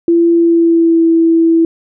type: tone with pitch glide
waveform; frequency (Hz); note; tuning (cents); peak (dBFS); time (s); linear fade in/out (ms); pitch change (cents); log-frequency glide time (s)
sine; 338.2 to 329.7; E4 to E4; +44 to 0; -6; 0.08-1.65; 2; -44; 0.33-1.04
effects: none